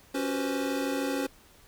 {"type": "tone cluster", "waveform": "square", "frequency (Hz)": [277.1, 363.7, 382.7, 492, 525], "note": ["C#4", "F#4", "G4", "B4", "C5"], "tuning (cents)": [-1, -30, -42, -7, 6], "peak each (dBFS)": [-31, -40, -40, -37, -36], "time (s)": [0.14, 1.27], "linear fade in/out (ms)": 10, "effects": ["pink hiss -57 dBFS RMS until 1.67 s"]}